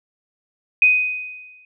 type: tone with exponential decay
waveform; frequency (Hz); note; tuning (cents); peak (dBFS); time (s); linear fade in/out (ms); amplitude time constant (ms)
sine; 2500; D#7; +8; -8; 0.82-1.65; 2; 180
effects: none